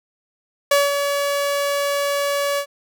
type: tone with ADSR envelope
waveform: sawtooth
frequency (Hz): 568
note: C#5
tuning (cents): +42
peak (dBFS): -8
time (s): 0.71-2.66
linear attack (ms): 5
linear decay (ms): 190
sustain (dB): -7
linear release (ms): 77
effects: none